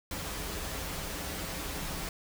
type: noise with comb filter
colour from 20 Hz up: pink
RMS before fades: -37 dBFS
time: 0.11-2.09 s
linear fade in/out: 2 ms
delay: 8.4 ms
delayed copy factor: -0.55
effects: none